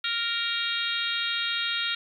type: harmonic tone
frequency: 465.7 Hz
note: A#4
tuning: 2 cents flat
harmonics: 3 / 4 / 5 / 6 / 7 / 8 / 9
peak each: -32 / -36 / -35 / -35 / -33 / -31 / -39 dBFS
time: 0.04-1.95 s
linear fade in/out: 5 ms
effects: 10-bit